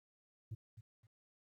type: tone with echo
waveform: sine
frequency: 110 Hz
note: A2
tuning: in tune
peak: -38 dBFS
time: 0.51-0.55 s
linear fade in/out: 10 ms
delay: 260 ms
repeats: 2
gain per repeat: -12 dB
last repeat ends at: 1.07 s
effects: tanh soft clip ceiling -40 dBFS + 13-bit